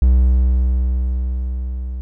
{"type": "tone with level ramp", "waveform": "triangle", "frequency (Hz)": 62.9, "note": "B1", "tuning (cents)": 32, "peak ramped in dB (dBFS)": [-6, -21], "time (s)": [0.02, 2.01], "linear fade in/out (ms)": 0, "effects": []}